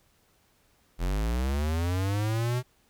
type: linear sweep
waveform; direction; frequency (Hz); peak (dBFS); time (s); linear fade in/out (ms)
square; up; 41.2 to 126.8; -26; 0.98-2.63; 50
effects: pink hiss -66 dBFS RMS until 2.89 s